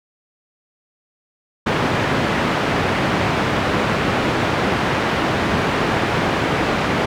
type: band-pass noise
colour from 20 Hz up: pink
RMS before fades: -19 dBFS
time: 1.66-7.06 s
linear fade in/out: 10 ms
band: 120 to 2400 Hz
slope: 12 dB/octave
effects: none